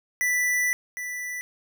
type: tone pair in turn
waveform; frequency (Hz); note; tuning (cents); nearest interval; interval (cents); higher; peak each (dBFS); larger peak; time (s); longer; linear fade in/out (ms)
square; 1977 / 1977; B6 / B6; +1 / +1; unison; 0; neither; -22 / -31; first; 0.21-0.73 / 0.97-1.41; first; 0
effects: none